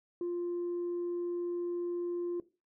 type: tone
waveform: sine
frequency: 349.2 Hz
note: F4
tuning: in tune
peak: -30 dBFS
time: 0.21-2.4 s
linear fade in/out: 2 ms
effects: noise-tail reverb RT60 0.3 s tail -18 dB re dry + tanh soft clip ceiling -30 dBFS